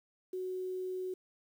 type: tone with quantisation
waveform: sine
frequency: 370 Hz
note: F#4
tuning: in tune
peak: -35 dBFS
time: 0.33-1.14 s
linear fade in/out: 5 ms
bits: 10
effects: none